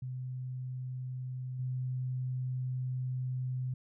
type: tone with level steps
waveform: sine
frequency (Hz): 127.8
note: C3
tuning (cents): -40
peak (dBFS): -36 / -32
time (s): 0.02-3.74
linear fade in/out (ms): 5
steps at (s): 1.59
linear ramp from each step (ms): 5
effects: none